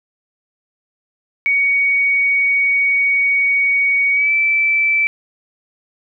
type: tone with pitch glide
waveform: sine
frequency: 2242 to 2322 Hz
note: C#7 to D7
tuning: +19 to -20 cents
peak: -12 dBFS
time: 1.46-5.07 s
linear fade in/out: 0 ms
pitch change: +61 cents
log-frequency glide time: 4.12-4.32 s
effects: none